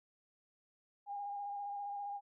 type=tone with vibrato; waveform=sine; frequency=810 Hz; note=G#5; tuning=43 cents flat; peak=-39 dBFS; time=1.06-2.21 s; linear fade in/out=50 ms; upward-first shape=square; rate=15 Hz; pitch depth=16 cents each way; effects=none